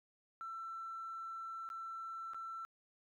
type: tone with dropouts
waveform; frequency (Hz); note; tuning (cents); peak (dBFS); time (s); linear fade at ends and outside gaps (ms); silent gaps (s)
triangle; 1339; E6; +27; -39; 0.41-2.65; 0; 1.69-1.701 / 2.335-2.345
effects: tanh soft clip ceiling -40 dBFS